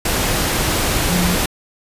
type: tone in noise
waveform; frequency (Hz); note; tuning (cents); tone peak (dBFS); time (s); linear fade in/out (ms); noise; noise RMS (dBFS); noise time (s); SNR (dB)
sine; 177.6; F3; +29; -17; 1.1-1.35; 5; pink; -18; 0.05-1.46; -2
effects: resampled to 32000 Hz